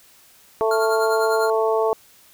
harmonic tone, 221.4 Hz, A3, 11 cents sharp, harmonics 2 / 3 / 4 / 5, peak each -19 / -23 / -25 / -27 dBFS, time 0.61-1.93 s, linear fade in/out 0 ms
square tone with tremolo, 1396.9 Hz, F6, in tune, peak -24 dBFS, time 0.71-1.5 s, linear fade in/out 2 ms, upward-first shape sine, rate 10 Hz, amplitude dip 65%
effects white hiss -52 dBFS RMS until 2.33 s

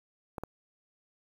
clicks, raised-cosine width 1 ms, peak -22 dBFS, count 2, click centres 0.382 / 0.436 s, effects 8-bit

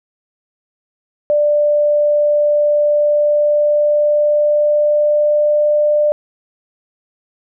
sine tone with pitch glide, 591 to 596.1 Hz, D5 to D5, +11 to +26 cents, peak -10 dBFS, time 1.3-6.12 s, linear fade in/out 0 ms, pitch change +15 cents, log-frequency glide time 2.84-5.72 s, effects none

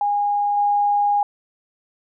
sine tone with level steps, 819 Hz, G#5, 24 cents flat, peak -17 / -15 dBFS, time 0.01-1.23 s, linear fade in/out 2 ms, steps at 0.57 s, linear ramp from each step 5 ms, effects none

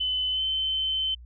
sine tone with pitch glide, 3025 to 3073 Hz, F#7 to G7, +38 to -35 cents, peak -24 dBFS, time 0-1.15 s, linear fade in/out 10 ms, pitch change +27 cents, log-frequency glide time 0.31-0.42 s, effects added 60 Hz sine -43 dBFS peak until 1.25 s

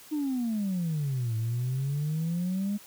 sine exponential two-way sweep, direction down then up, 311.1 to 110 to 208.4 Hz, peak -25 dBFS, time 0.11-2.78 s, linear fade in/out 20 ms, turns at 1.36 s, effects tanh soft clip ceiling -24 dBFS + white hiss -51 dBFS RMS until 2.86 s

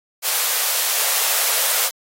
white high-pass noise, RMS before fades -19 dBFS, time 0.22-1.91 s, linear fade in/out 50 ms, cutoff 460 Hz, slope 48 dB/octave, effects AAC 48 kbps

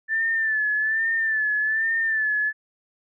sine tone with vibrato, 1760 Hz, A6, in tune, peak -20 dBFS, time 0.08-2.53 s, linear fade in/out 50 ms, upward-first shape sine, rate 1.2 Hz, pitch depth 56 cents each way, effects none

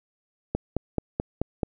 click train, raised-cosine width 2 ms, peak -11 dBFS, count 6, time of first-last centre 0.55-1.632 s, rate 4.62 Hz, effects none

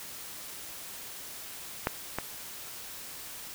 clicks, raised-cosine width 0.5 ms, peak -11 / -15 dBFS, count 2, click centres 1.871 / 2.186 s, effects white hiss -43 dBFS RMS until 3.54 s

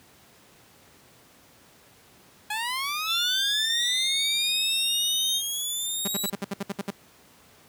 15% pulse linear sweep, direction up, 830.6 to 3951 Hz, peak -21 dBFS, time 2.5-6.3 s, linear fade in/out 5 ms
triangle tone with pitch glide, 3520 to 3706 Hz, A7 to A#7, 0 to -11 cents, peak -23 dBFS, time 3.06-5.42 s, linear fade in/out 50 ms, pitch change +89 cents, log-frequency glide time 3.17-4.42 s
sawtooth tone bursts, 198.7 Hz, G3, 24 cents sharp, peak -23 dBFS, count 10, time 6.05-6.906 s, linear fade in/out 5 ms, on 28 ms, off 64 ms
effects pink hiss -55 dBFS RMS until 7.68 s + high-pass 100 Hz 12 dB/octave

